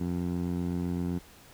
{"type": "tone with band-pass filter", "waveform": "15% pulse", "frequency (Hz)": 87.8, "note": "F2", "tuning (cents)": 10, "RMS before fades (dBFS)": -31, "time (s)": [0, 1.19], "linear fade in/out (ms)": 10, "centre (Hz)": 190, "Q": 1, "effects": ["pink hiss -54 dBFS RMS until 1.53 s"]}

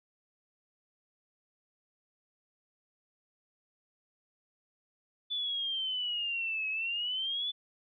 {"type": "exponential two-way sweep", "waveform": "sine", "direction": "down then up", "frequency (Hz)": [3492, 2553, 3492], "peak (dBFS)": -31, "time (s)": [5.3, 7.52], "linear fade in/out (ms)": 20, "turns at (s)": 6.69, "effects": []}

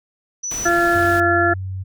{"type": "tone", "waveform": "sine", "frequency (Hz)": 5950, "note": "F#8", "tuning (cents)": 9, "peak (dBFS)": -23, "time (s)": [0.43, 0.69], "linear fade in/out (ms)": 10}
{"type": "noise", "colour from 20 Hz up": "pink", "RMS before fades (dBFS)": -32, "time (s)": [0.51, 1.2], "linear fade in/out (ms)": 0}
{"type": "harmonic tone", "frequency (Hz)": 343.8, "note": "F4", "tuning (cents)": -27, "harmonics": [1, 2, 4, 5], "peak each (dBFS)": [-19, -19, -19, -19], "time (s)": [0.65, 1.54], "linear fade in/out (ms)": 10}
{"type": "tone with pitch glide", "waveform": "sine", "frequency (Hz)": [92.5, 94.5], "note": ["F#2", "F#2"], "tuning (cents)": [0, 37], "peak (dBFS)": -24, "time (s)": [0.94, 1.84], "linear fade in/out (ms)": 20, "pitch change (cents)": 37, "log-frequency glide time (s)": [1.38, 1.62]}
{"effects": []}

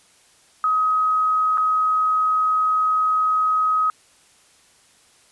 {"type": "tone with dropouts", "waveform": "sine", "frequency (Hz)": 1265, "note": "D#6", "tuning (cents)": 28, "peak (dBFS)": -16, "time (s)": [0.64, 3.9], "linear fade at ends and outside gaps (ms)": 1, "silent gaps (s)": [1.574, 1.58], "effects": ["white hiss -55 dBFS RMS until 5.31 s", "resampled to 24000 Hz"]}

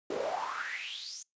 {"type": "noise with high-pass filter sweep", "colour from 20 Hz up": "brown", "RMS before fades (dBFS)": -37, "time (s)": [0.1, 1.23], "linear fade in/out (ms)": 5, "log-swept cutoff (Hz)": [410, 6700], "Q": 7.9, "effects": ["noise-tail reverb RT60 0.2 s tail -26 dB re dry", "resampled to 16000 Hz"]}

